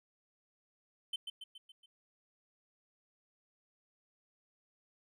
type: tone with echo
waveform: triangle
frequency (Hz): 3076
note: G7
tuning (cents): -33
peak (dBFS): -33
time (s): 1.13-1.16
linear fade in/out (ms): 5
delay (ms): 140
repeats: 5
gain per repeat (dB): -5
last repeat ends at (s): 1.86
effects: none